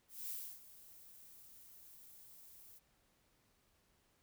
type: noise with ADSR envelope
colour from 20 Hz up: violet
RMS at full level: -43 dBFS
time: 0.08-2.8 s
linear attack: 220 ms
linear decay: 290 ms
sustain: -16 dB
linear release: 31 ms
effects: pink hiss -75 dBFS RMS until 4.22 s